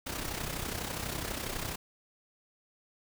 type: noise with amplitude modulation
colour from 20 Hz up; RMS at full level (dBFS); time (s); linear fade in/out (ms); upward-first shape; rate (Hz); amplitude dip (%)
pink; -34; 0.06-1.76; 10; sine; 32.1; 60
effects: none